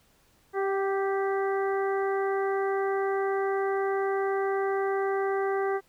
harmonic tone with a mistuned harmonic, 392 Hz, G4, in tune, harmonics 1 / 2 / 3 / 4 / 5, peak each -26 / -32 / -36 / -38 / -40 dBFS, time 0.53-5.81 s, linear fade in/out 50 ms, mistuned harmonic 2, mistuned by -20 cents, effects pink hiss -64 dBFS RMS until 5.88 s

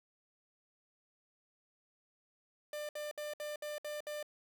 45% pulse tone bursts, 596 Hz, D5, 25 cents sharp, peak -39 dBFS, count 7, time 2.73-4.228 s, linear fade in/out 2 ms, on 160 ms, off 63 ms, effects none

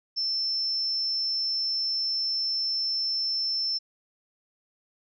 sine tone, 5330 Hz, E8, 18 cents sharp, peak -25 dBFS, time 0.16-3.79 s, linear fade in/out 20 ms, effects none

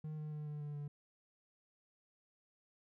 triangle tone with pitch steps, 154.2 / 152.43 / 150.68 / 148.95 / 147.24 / 145.55 Hz, D#3 / D#3 / D3 / D3 / D3 / D3, -15 / -35 / +45 / +25 / +5 / -15 cents, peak -39 dBFS, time 0.04-0.88 s, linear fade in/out 5 ms, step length 140 ms, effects none

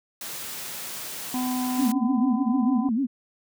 white high-pass noise, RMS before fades -35 dBFS, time 0.21-1.92 s, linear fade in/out 2 ms, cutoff 100 Hz, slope 96 dB/octave
harmonic tone, 252.4 Hz, B3, 38 cents sharp, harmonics 1 / 3 / 4, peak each -25 / -34 / -36 dBFS, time 1.34-2.89 s, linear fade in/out 2 ms
sine tone with vibrato, 246.9 Hz, B3, in tune, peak -21 dBFS, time 1.78-3.07 s, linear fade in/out 20 ms, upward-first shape sine, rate 6.7 Hz, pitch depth 230 cents each way
effects none

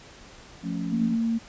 sine chord, F augmented, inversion none, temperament equal, 174.61 / 220 / 277.2 Hz, F3 / A3 / C#4, 0 / 0 / 0 cents, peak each -30 / -33 / -32 dBFS, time 0.62-1.17 s, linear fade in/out 50 ms
sine tone, 228.5 Hz, A#3, 34 cents flat, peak -22 dBFS, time 0.92-1.39 s, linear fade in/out 20 ms
effects pink hiss -48 dBFS RMS until 1.48 s + resampled to 16000 Hz

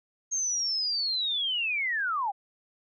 sine linear sweep, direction down, 6480 to 750 Hz, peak -26 dBFS, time 0.31-2.32 s, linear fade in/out 20 ms, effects none

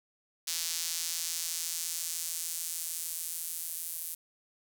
sawtooth tone with high-pass filter sweep, 166.8 Hz, E3, 21 cents sharp, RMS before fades -36 dBFS, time 0.47-4.15 s, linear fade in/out 10 ms, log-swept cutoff 5100 to 11000 Hz, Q 1.1, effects none

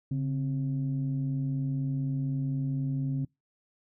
sine tone pair together, 139.69 / 263.7 Hz, C#3 / C4, +14 / +14 cents, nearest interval major seventh, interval 1100 cents, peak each -27 / -33 dBFS, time 0.11-3.25 s, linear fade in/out 5 ms, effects noise-tail reverb RT60 0.2 s tail -26 dB re dry + tanh soft clip ceiling -21 dBFS

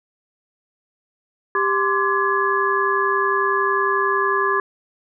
sine tone cluster, 394.6 / 1038 / 1169 / 1687 Hz, G4 / C6 / D6 / G#6, +11 / -14 / -8 / +27 cents, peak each -22 dBFS, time 1.55-4.6 s, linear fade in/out 2 ms, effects none

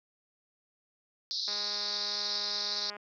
pink band-pass noise, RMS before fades -34 dBFS, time 1.31-2.9 s, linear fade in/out 0 ms, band 3800 to 5400 Hz, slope 96 dB/octave
click train, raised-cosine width 0.5 ms, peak -29 dBFS, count 307, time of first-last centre 1.48-2.965 s, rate 206 Hz
effects high-pass 300 Hz 12 dB/octave

